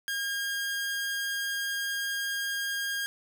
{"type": "tone", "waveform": "sawtooth", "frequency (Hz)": 1619, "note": "G#6", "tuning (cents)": -45, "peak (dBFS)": -26, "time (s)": [0.08, 3.06], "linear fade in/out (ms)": 0, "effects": []}